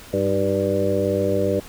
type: harmonic tone with a mistuned harmonic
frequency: 98 Hz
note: G2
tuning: in tune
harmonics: 1 / 2 / 3 / 4 / 5 / 6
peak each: -27 / -27 / -27 / -25 / -23 / -24 dBFS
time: 0.13-1.6 s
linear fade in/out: 5 ms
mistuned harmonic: 3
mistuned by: +62 cents
effects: pink hiss -42 dBFS RMS until 1.68 s